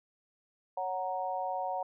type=chord; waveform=sine; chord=F# major; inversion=second; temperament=equal; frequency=554.4 / 740 / 932.3 Hz; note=C#5 / F#5 / A#5; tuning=0 / 0 / 0 cents; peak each=-38 / -34 / -37 dBFS; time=0.77-1.83 s; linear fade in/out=5 ms; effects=none